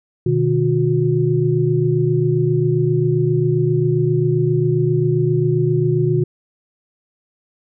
sine tone cluster, 125.5 / 153 / 361.3 Hz, B2 / D#3 / F#4, +28 / -29 / -41 cents, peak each -18 dBFS, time 0.26-6.24 s, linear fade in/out 5 ms, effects none

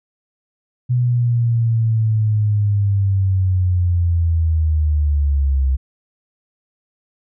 sine linear sweep, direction down, 124.4 to 65.3 Hz, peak -13 dBFS, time 0.89-5.77 s, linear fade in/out 20 ms, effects none

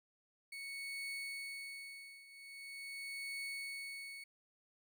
35% pulse tone with tremolo, 2217 Hz, C#7, in tune, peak -39 dBFS, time 0.52-4.24 s, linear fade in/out 5 ms, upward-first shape triangle, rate 0.43 Hz, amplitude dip 85%, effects none

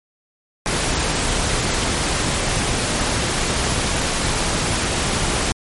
pink noise, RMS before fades -20 dBFS, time 0.66-5.52 s, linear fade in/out 0 ms, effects MP3 48 kbps

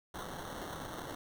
blue noise with sample-and-hold, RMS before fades -43 dBFS, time 0.14-1.15 s, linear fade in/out 5 ms, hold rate 2450 Hz, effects none

